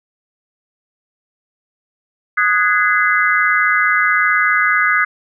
sine chord, Ab dominant seventh, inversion second, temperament equal with one note detuned, 1244.5 / 1480 / 1661.2 / 2046 Hz, Eb6 / Gb6 / Ab6 / C7, 0 / 0 / 0 / -39 cents, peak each -17 dBFS, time 2.37-5.05 s, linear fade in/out 10 ms, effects none

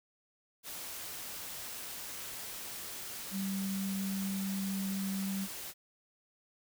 sine tone in noise, 194.2 Hz, G3, 16 cents flat, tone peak -33 dBFS, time 3.31-5.48 s, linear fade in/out 50 ms, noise white, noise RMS -43 dBFS, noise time 0.63-5.74 s, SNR +7 dB, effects none

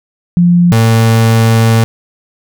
sine / 35% pulse tone pair in turn, 174.61 / 113.29 Hz, F3 / A#2, 0 / -49 cents, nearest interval perfect fifth, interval 749 cents, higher first, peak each -4 dBFS, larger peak neither, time 0.37-0.72 / 0.72-1.84 s, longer second, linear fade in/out 0 ms, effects none

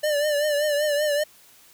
square tone with vibrato, 592 Hz, D5, 14 cents sharp, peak -21 dBFS, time 0.03-1.24 s, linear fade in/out 10 ms, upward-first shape triangle, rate 5.2 Hz, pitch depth 67 cents each way, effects white hiss -53 dBFS RMS until 1.73 s

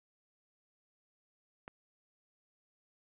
click, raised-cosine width 0.5 ms, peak -30 dBFS, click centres 1.679 s, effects resampled to 8000 Hz

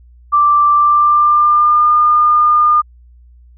sine tone with pitch glide, 1174.7 to 1211.9 Hz, D6 to D#6, 0 to -46 cents, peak -7 dBFS, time 0.32-2.82 s, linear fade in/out 20 ms, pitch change +54 cents, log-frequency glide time 0.73-1.93 s, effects added 60 Hz sine -40 dBFS peak until 3.57 s

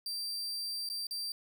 40% pulse tone with dropouts, 4699 Hz, D8, in tune, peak -34 dBFS, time 0.06-1.32 s, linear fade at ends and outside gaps 2 ms, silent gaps 0.89-0.899 / 1.069-1.109 s, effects none

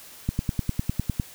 click train, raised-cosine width 5 ms, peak -11 dBFS, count 10, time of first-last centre 0.29-1.198 s, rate 9.91 Hz, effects white hiss -46 dBFS RMS until 1.34 s

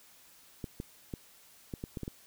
clicks, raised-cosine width 3 ms, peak -24 dBFS, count 8, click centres 0.642 / 0.801 / 1.138 / 1.738 / 1.839 / 1.972 / 2.033 / 2.079 s, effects white hiss -59 dBFS RMS until 2.26 s

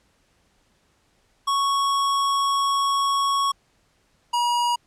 square tone pair in turn, 1108.7 / 958.6 Hz, C#6 / A#5, 0 / +48 cents, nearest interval minor third, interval 252 cents, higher first, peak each -20 / -20 dBFS, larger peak neither, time 1.47-3.52 / 4.33-4.76 s, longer first, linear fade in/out 10 ms, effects pink hiss -64 dBFS RMS until 4.86 s + low-pass 9000 Hz 12 dB/octave

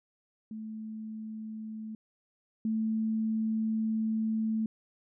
sine tone pair in turn, 218.4 / 220.4 Hz, A3 / A3, -13 / +3 cents, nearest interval unison, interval 16 cents, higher second, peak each -37 / -27 dBFS, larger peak second, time 0.51-1.95 / 2.65-4.66 s, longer second, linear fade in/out 2 ms, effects none

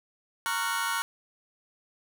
sawtooth chord, Gb major seventh, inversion first, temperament just, 925 / 1110 / 1387.5 / 1480 Hz, Bb5 / Db6 / F6 / Gb6, -14 / +2 / -12 / 0 cents, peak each -29 dBFS, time 0.46-1.02 s, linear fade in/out 0 ms, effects none

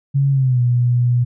sine tone with pitch glide, 138.59 to 122.05 Hz, C#3 to B2, 0 to -20 cents, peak -12 dBFS, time 0.14-1.25 s, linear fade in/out 20 ms, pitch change -220 cents, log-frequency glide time 0.31-0.61 s, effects none

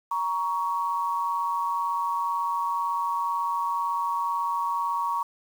sine tone pair together, 941 / 1119 Hz, A#5 / C#6, +16 / +16 cents, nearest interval minor third, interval 300 cents, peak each -27 dBFS, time 0.11-5.23 s, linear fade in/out 5 ms, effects 8-bit

